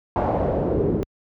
pink noise with low-pass filter sweep, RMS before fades -21 dBFS, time 0.16-1.03 s, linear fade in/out 0 ms, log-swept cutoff 820 to 350 Hz, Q 2.5, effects high-pass 60 Hz 12 dB/octave

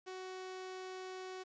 sawtooth tone, 372.9 Hz, F#4, 14 cents sharp, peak -40 dBFS, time 0.06-1.44 s, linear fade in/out 20 ms, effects resampled to 16000 Hz + 11-bit

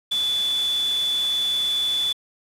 sine tone in noise, 3467 Hz, A7, 26 cents flat, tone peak -20 dBFS, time 0.11-2.13 s, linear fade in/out 10 ms, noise white, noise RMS -35 dBFS, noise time 0.11-2.13 s, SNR +12 dB, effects low-pass 11000 Hz 12 dB/octave

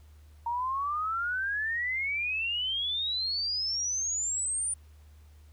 sine exponential sweep, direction up, 925 to 9397 Hz, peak -28 dBFS, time 0.46-4.74 s, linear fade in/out 5 ms, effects added 75 Hz sine -51 dBFS peak until 5.52 s + pink hiss -66 dBFS RMS until 5.52 s

